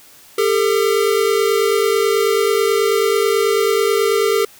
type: tone pair together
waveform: square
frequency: 401.5 / 450.7 Hz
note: G4 / A4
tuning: +41 / +42 cents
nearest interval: major second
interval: 201 cents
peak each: -17 dBFS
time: 0.38-4.45 s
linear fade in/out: 5 ms
effects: white hiss -45 dBFS RMS until 4.59 s